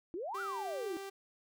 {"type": "exponential two-way sweep", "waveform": "sine", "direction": "up then down", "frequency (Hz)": [316, 1478, 316], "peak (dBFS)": -37, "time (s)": [0.14, 0.97], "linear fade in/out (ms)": 0, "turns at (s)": 0.41}
{"type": "tone", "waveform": "sawtooth", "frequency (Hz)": 392, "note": "G4", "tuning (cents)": 0, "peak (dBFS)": -38, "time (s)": [0.34, 1.1], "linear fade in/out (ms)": 10}
{"effects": []}